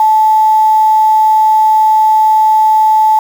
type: tone with quantisation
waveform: sine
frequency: 869 Hz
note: A5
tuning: 22 cents flat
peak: -5 dBFS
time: 0-3.19 s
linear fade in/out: 2 ms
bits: 5
effects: none